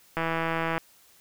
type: click train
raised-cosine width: 0.5 ms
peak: -13 dBFS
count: 101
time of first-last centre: 0.17-0.78 s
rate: 164 Hz
effects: white hiss -58 dBFS RMS until 1.2 s